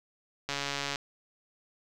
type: click train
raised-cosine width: 0.2 ms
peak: -15 dBFS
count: 67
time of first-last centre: 0.49-0.958 s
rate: 141 Hz
effects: none